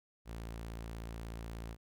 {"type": "tone", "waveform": "sawtooth", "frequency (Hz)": 56.5, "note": "A1", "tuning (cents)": 47, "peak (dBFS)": -38, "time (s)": [0.25, 1.77], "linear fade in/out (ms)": 50, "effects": []}